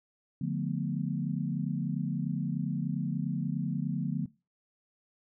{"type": "chord", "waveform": "sine", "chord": "B half-diminished seventh", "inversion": "first", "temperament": "equal with one note detuned", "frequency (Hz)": [146.83, 176.95, 220, 246.9], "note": ["D3", "F3", "A3", "B3"], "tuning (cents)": [0, 23, 0, 0], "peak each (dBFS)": [-33, -33, -37, -37], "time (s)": [0.41, 4.26], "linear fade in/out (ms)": 5, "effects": ["noise-tail reverb RT60 0.3 s tail -22 dB re dry"]}